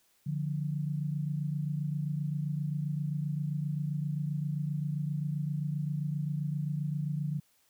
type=tone pair together; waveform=sine; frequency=146.83 / 174.43 Hz; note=D3 / F3; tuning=0 / -2 cents; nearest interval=minor third; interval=298 cents; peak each=-31 / -36 dBFS; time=0.26-7.4 s; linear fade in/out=10 ms; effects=white hiss -69 dBFS RMS until 7.69 s